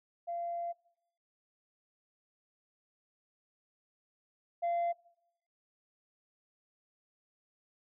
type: tone pair in turn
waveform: sine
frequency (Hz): 688 / 688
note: F5 / F5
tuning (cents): -26 / -26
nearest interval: unison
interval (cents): 0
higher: neither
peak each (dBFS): -34 / -27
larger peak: second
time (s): 0.27-0.73 / 4.62-4.93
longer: first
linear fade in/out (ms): 20
effects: noise-tail reverb RT60 0.8 s tail -22 dB re dry + tanh soft clip ceiling -28 dBFS